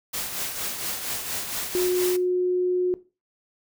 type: noise with tremolo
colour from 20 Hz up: white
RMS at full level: -28 dBFS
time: 0.13-2.17 s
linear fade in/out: 10 ms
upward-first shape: triangle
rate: 4.3 Hz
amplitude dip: 55%
type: tone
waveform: sine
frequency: 362.2 Hz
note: F#4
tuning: 37 cents flat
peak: -20 dBFS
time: 1.75-2.94 s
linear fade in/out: 0 ms
effects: noise-tail reverb RT60 0.3 s tail -17 dB re dry